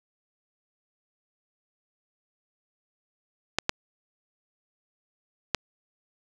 clicks, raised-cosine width 0.2 ms, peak -5 dBFS, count 3, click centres 3.586 / 3.694 / 5.547 s, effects none

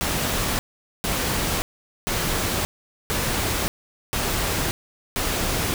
pink noise bursts, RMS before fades -24 dBFS, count 6, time 0.01-5.74 s, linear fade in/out 0 ms, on 580 ms, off 450 ms, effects none

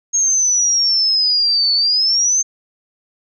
sine exponential two-way sweep, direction down then up, 6550 to 4438 to 6370 Hz, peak -12 dBFS, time 0.13-2.43 s, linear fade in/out 20 ms, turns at 1.74 s, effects none

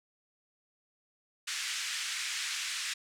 pink band-pass noise, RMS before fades -36 dBFS, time 1.47-2.94 s, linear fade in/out 10 ms, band 1700 to 8400 Hz, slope 24 dB/octave, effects none

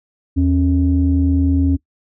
sine tone pair together, 81.1 / 272.8 Hz, E2 / C#4, -28 / -28 cents, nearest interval octave + major sixth, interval 2100 cents, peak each -14 dBFS, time 0.36-1.77 s, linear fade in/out 20 ms, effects noise-tail reverb RT60 0.1 s tail -19 dB re dry + tanh soft clip ceiling -5 dBFS

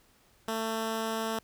10% pulse tone, 223.1 Hz, A3, 24 cents sharp, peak -22 dBFS, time 0.48-1.39 s, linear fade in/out 2 ms, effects pink hiss -64 dBFS RMS until 1.43 s

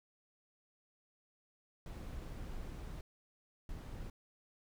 brown noise bursts at uneven times, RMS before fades -45 dBFS, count 2, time 1.86-3.01 / 3.69-4.1 s, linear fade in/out 2 ms, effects none

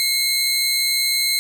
sawtooth tone pair together, 2163 / 4083 Hz, C#7 / C8, -43 / -43 cents, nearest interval major seventh, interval 1100 cents, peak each -19 / -16 dBFS, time 0-1.39 s, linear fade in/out 0 ms, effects none

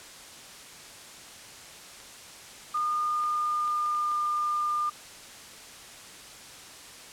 clicks, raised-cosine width 0.2 ms, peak -29 dBFS, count 7, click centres 2.002 / 2.773 / 3.237 / 3.677 / 3.861 / 3.949 / 4.116 s
sine tone with pitch glide, 1217 to 1203.7 Hz, D#6 to D6, -39 to +42 cents, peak -25 dBFS, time 2.74-4.9 s, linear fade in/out 10 ms, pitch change -19 cents, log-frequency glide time 3.04-4.19 s
effects white hiss -46 dBFS RMS until 7.12 s + low-pass 9000 Hz 12 dB/octave

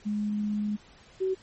sine tone pair in turn, 209 / 378.2 Hz, G#3 / F#4, +11 / +38 cents, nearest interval minor seventh, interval 1027 cents, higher second, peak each -26 / -24 dBFS, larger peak second, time 0.05-0.77 / 1.2-1.35 s, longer first, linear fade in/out 20 ms, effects pink hiss -55 dBFS RMS until 1.42 s + MP3 32 kbps

